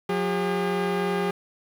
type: tone pair together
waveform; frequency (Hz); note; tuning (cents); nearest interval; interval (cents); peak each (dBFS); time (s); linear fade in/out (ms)
sawtooth; 180 / 403.5; F#3 / G#4; -47 / -50; octave + major second; 1397; -23 / -21; 0.09-1.31; 5
effects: low-pass 3000 Hz 12 dB/octave + 8-bit